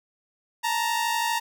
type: tone pair together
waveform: sawtooth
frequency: 883.6 / 936 Hz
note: A5 / A#5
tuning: +7 / +7 cents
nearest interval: minor second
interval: 100 cents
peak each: -25 / -21 dBFS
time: 0.63-1.4 s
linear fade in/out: 20 ms
effects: none